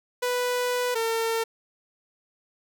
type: tone pair in turn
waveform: sawtooth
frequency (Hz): 493.9 / 453.6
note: B4 / A#4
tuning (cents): 0 / -47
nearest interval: minor second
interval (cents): 147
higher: first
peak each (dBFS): -20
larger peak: neither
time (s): 0.22-0.95 / 0.95-1.44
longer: first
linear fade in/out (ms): 10
effects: none